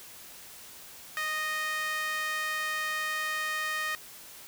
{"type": "tone with high-pass filter", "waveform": "sawtooth", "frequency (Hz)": 620, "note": "D#5", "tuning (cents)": -6, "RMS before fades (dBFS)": -32, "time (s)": [1.17, 3.95], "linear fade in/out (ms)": 0, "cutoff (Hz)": 1600, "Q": 4.6, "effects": ["white hiss -48 dBFS RMS until 4.47 s"]}